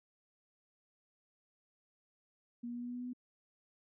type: tone with pitch steps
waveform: sine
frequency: 238.4 / 239.9 / 241.4 / 243 / 244.5 / 246.1 / 247.7 / 249.2 Hz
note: A#3 / A#3 / B3 / B3 / B3 / B3 / B3 / B3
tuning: +39 / +50 / -39 / -28 / -17 / -6 / +5 / +16 cents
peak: -39 dBFS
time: 2.63-3.134 s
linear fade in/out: 10 ms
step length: 63 ms
effects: none